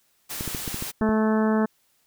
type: noise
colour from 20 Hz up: white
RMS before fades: -33 dBFS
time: 0.29-0.92 s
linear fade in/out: 20 ms
type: clicks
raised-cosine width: 3 ms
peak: -18 dBFS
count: 8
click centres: 0.409 / 0.477 / 0.548 / 0.678 / 0.744 / 0.824 / 1.012 / 1.091 s
type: harmonic tone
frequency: 217.7 Hz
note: A3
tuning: 18 cents flat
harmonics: 1 / 2 / 3 / 4 / 5 / 6 / 7 / 8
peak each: -20 / -26 / -30 / -32 / -34 / -36 / -37 / -38 dBFS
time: 1.01-1.66 s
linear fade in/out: 10 ms
effects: white hiss -66 dBFS RMS until 2.06 s